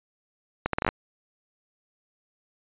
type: accelerating click train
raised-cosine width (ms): 0.5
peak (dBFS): -9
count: 8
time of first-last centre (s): 0.66-0.889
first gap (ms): 73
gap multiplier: 0.71
effects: resampled to 8000 Hz